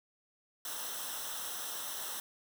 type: noise with comb filter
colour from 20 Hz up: white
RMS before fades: -40 dBFS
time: 0.65-2.2 s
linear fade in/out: 2 ms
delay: 0.43 ms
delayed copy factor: -0.75
effects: none